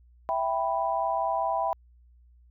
sine chord, E minor, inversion none, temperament equal, 659.3 / 784 / 987.8 Hz, E5 / G5 / B5, 0 / 0 / 0 cents, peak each -29 dBFS, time 0.29-1.73 s, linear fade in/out 0 ms, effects added 60 Hz sine -54 dBFS peak until 2.5 s

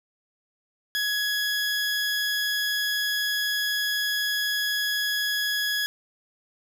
20% pulse tone, 1676 Hz, G#6, 15 cents sharp, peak -19 dBFS, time 0.95-5.86 s, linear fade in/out 0 ms, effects none

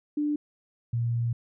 sine tone pair in turn, 296.2 / 117.77 Hz, D4 / A#2, +15 / +18 cents, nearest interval octave + major third, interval 1597 cents, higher first, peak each -24 dBFS, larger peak neither, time 0.17-0.36 / 0.93-1.33 s, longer second, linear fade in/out 5 ms, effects none

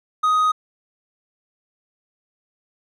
triangle tone, 1251 Hz, D#6, 9 cents sharp, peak -13 dBFS, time 0.23-0.52 s, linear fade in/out 10 ms, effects resampled to 24000 Hz

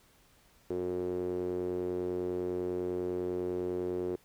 sawtooth tone with band-pass filter, 90 Hz, F#2, 47 cents flat, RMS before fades -34 dBFS, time 0.7-4.16 s, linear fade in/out 5 ms, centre 390 Hz, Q 6.9, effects pink hiss -64 dBFS RMS until 4.24 s

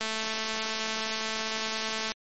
click train, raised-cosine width 0.2 ms, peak -14 dBFS, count 465, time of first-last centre 0.01-2.119 s, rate 220 Hz, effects MP3 32 kbps

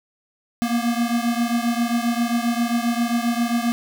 square beating tone pair, 233.4 / 240.9 Hz, A#3 / B3, +2 / -43 cents, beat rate 7.5 Hz, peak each -22 / -24 dBFS, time 0.62-3.72 s, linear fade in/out 0 ms, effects none

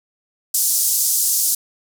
white band-pass noise, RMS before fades -18 dBFS, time 0.54-1.55 s, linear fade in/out 5 ms, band 5500 to 14000 Hz, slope 24 dB/octave, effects none

